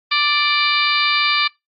harmonic tone with a mistuned harmonic, 587.3 Hz, D5, in tune, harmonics 2 / 3 / 4 / 5 / 6 / 7 / 8, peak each -20 / -25 / -19 / -25 / -22 / -25 / -24 dBFS, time 0.11-1.48 s, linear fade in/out 10 ms, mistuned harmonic 6, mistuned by +53 cents, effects noise-tail reverb RT60 0.2 s tail -24 dB re dry + MP3 32 kbps

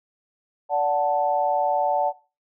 sine chord, D major, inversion none, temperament equal with one note detuned, 579.9 / 740 / 880 Hz, D5 / F#5 / A5, -22 / 0 / 0 cents, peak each -24 / -22 / -24 dBFS, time 0.69-2.13 s, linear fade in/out 50 ms, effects noise-tail reverb RT60 0.3 s tail -17 dB re dry

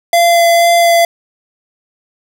square tone with vibrato, 683 Hz, F5, 39 cents flat, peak -7 dBFS, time 0.13-1.05 s, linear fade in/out 2 ms, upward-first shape sine, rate 2.1 Hz, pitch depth 10 cents each way, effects none

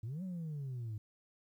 sine exponential two-way sweep, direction up then down, 103.83 to 192.2 to 103.83 Hz, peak -36 dBFS, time 0.03-0.98 s, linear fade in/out 5 ms, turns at 0.23 s, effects tanh soft clip ceiling -37 dBFS + 12-bit

